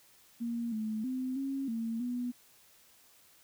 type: tone with pitch steps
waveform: sine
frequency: 234.3 / 217.2 / 257.3 / 271.8 / 227.6 / 245.1 Hz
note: A#3 / A3 / C4 / C#4 / A#3 / B3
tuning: +9 / -22 / -29 / -34 / -41 / -13 cents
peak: -32 dBFS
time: 0.4-2.32 s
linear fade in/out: 20 ms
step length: 320 ms
effects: white hiss -62 dBFS RMS until 3.43 s